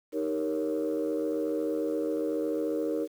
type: chord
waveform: sine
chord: Eb dominant seventh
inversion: none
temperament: equal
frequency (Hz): 311.1 / 392 / 466.2 / 554.4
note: Eb4 / G4 / Bb4 / Db5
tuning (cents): 0 / 0 / 0 / 0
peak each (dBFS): -30 / -35 / -30 / -34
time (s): 0.12-3.08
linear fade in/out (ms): 50
effects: tanh soft clip ceiling -21 dBFS + 9-bit